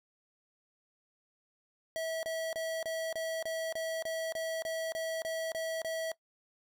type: tone bursts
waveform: square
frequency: 649 Hz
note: E5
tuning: 27 cents flat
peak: -34 dBFS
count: 14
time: 1.96-6.117 s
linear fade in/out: 0 ms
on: 270 ms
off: 29 ms
effects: noise-tail reverb RT60 0.1 s tail -20 dB re dry